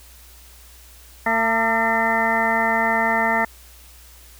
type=harmonic tone with a mistuned harmonic; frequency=226 Hz; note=A3; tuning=47 cents sharp; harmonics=1 / 2 / 3 / 4 / 5 / 6 / 8 / 9; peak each=-27 / -31 / -24 / -22 / -31 / -28 / -22 / -26 dBFS; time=1.26-3.45 s; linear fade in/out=5 ms; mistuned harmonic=5; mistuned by=+83 cents; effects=added 60 Hz sine -46 dBFS peak until 4.39 s + white hiss -48 dBFS RMS until 4.39 s